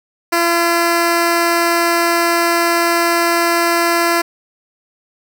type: tone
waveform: 10% pulse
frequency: 340.3 Hz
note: F4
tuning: 45 cents flat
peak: -4 dBFS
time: 0.32-4.22 s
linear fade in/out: 10 ms
effects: none